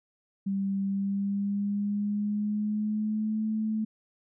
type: tone with pitch glide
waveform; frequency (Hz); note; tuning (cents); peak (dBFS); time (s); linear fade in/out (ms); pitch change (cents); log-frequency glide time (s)
sine; 196 to 217.5; G3 to A3; 0 to -20; -26; 0.46-3.85; 10; +180; 0.85-3.45
effects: none